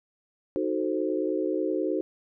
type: chord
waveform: sine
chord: D# diminished seventh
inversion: none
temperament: equal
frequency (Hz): 311.1 / 370 / 440 / 523.3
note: D#4 / F#4 / A4 / C5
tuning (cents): 0 / 0 / 0 / 0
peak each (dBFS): -29 / -29 / -32 / -32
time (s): 0.56-2.01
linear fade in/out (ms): 0
effects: none